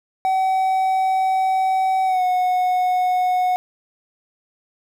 triangle tone with pitch glide, 759 to 731.5 Hz, F#5 to F#5, +44 to -20 cents, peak -14 dBFS, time 0.25-3.56 s, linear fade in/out 0 ms, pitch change -64 cents, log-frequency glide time 2.05-2.23 s, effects 8-bit

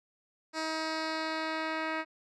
10% pulse tone with low-pass filter sweep, 317.7 Hz, D#4, 36 cents sharp, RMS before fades -34 dBFS, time 0.53-2.05 s, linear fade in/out 50 ms, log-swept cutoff 6100 to 2700 Hz, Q 1.8, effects none

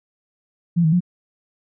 sine tone with pitch steps, 170.8 / 158.2 / 177.7 Hz, F3 / D#3 / F3, -38 / +29 / +30 cents, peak -13 dBFS, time 0.76-1.006 s, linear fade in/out 20 ms, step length 82 ms, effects none

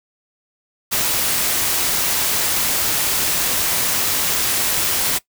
white noise, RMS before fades -19 dBFS, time 0.91-5.19 s, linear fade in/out 20 ms, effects noise-tail reverb RT60 0.1 s tail -19 dB re dry

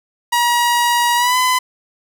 sawtooth tone with pitch glide, 956 to 1010.5 Hz, A#5 to B5, +43 to +39 cents, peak -9 dBFS, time 0.32-1.59 s, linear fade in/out 10 ms, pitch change +96 cents, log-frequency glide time 1.16-1.37 s, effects none

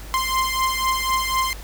sawtooth beating tone pair, 1044 / 1048 Hz, C6 / C6, -4 / +2 cents, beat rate 4 Hz, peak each -19 dBFS, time 0.14-1.53 s, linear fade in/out 0 ms, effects added 50 Hz sine -34 dBFS peak until 1.63 s + pink hiss -41 dBFS RMS until 1.63 s

